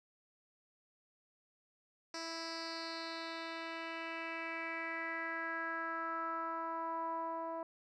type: tone with low-pass filter sweep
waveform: 10% pulse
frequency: 328.9 Hz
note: E4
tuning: 4 cents flat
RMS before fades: -41 dBFS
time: 2.14-7.63 s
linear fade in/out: 2 ms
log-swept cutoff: 5700 to 820 Hz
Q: 4.2
effects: none